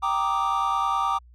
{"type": "chord", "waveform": "triangle", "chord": "Eb major seventh", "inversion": "first", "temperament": "equal", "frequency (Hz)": [784, 932.3, 1174.7, 1244.5], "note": ["G5", "Bb5", "D6", "Eb6"], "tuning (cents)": [0, 0, 0, 0], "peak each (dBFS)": [-26, -26, -22, -28], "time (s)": [0.02, 1.19], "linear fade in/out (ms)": 20, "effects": ["tanh soft clip ceiling -12 dBFS", "added 60 Hz sine -48 dBFS peak until 1.34 s"]}